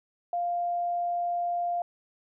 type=tone; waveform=sine; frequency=698.5 Hz; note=F5; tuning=in tune; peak=-26 dBFS; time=0.33-1.82 s; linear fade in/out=2 ms; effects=none